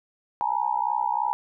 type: tone cluster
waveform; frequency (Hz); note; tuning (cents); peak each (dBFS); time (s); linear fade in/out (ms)
sine; 833 / 896 / 959; G#5 / A5 / A#5; +5 / +31 / +49; -27; 0.41-1.33; 0
effects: none

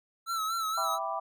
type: tone with vibrato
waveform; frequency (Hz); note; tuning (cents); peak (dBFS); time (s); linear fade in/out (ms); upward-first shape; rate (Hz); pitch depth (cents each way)
square; 1318.5; E6; 0; -30; 0.26-0.99; 50; sine; 4.2; 58
type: chord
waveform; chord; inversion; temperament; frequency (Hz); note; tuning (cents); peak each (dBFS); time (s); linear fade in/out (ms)
sine; E minor seventh; none; equal; 659.3 / 784 / 987.8 / 1174.7; E5 / G5 / B5 / D6; 0 / 0 / 0 / 0; -36; 0.77-1.2; 10
effects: none

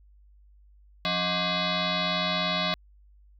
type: tone with frequency modulation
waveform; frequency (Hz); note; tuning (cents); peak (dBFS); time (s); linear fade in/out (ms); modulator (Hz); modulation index
sine; 1620; G#6; -43; -24; 1.05-2.74; 0; 449; 6
effects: added 50 Hz sine -53 dBFS peak until 3.39 s

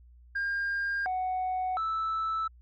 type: tone with pitch steps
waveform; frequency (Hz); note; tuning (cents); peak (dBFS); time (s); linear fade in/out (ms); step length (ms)
sine; 1607 / 742 / 1315; G6 / F#5 / E6; +43 / +5 / -5; -26; 0.35-2.48; 10; 710
effects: tanh soft clip ceiling -26 dBFS + added 60 Hz sine -52 dBFS peak until 2.61 s

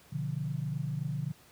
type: chord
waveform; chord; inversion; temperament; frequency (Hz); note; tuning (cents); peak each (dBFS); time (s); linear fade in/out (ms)
sine; B diminished; none; equal; 123.47 / 146.83 / 174.61; B2 / D3 / F3; 0 / 0 / 0; -37 / -33 / -39; 0.12-1.32; 10
effects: pink hiss -59 dBFS RMS until 1.51 s + high-pass 60 Hz 12 dB/octave

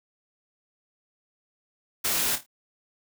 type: noise with echo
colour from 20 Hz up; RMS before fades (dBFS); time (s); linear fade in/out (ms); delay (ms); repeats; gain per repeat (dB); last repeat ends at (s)
white; -26; 2.04-2.36; 10; 26; 4; -9; 2.464
effects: none

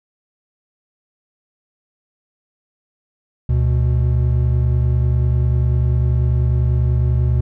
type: tone pair together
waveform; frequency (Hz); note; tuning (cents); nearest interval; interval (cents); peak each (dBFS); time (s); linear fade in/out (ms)
triangle; 72.24 / 122.4; D2 / B2; -28 / -15; major sixth; 913; -14; 3.49-7.41; 5
effects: none

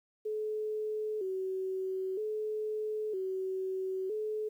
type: tone with vibrato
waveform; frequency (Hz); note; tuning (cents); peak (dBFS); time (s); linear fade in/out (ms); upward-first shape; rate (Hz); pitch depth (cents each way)
sine; 402.8; G4; +47; -32; 0.25-4.49; 10; square; 0.52; 110
effects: 11-bit

